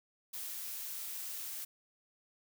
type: noise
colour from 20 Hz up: blue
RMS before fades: -42 dBFS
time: 0.33-1.65 s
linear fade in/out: 10 ms
effects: none